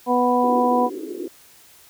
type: harmonic tone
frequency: 246.9 Hz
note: B3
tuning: in tune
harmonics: 1 / 2 / 3 / 4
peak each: -21 / -21 / -21 / -21 dBFS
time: 0.06-0.9 s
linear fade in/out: 50 ms
type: band-pass noise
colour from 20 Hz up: white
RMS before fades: -31 dBFS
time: 0.43-1.28 s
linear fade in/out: 2 ms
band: 300 to 390 Hz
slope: 48 dB/octave
effects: white hiss -50 dBFS RMS until 1.89 s